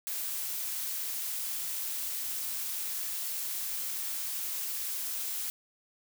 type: noise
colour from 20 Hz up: blue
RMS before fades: -35 dBFS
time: 0.07-5.5 s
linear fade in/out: 0 ms
effects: none